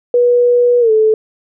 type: tone with pitch glide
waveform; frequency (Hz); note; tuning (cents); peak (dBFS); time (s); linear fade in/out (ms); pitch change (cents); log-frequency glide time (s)
sine; 486.1 to 435.6; B4 to A4; -28 to -17; -7; 0.14-1.14; 2; -189; 0.8-0.91
effects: none